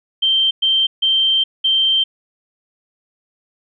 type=tone bursts at uneven times; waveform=sine; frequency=3136 Hz; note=G7; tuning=in tune; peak=-12 dBFS; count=4; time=0.22-0.51 / 0.62-0.87 / 1.02-1.44 / 1.64-2.04 s; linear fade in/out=10 ms; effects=none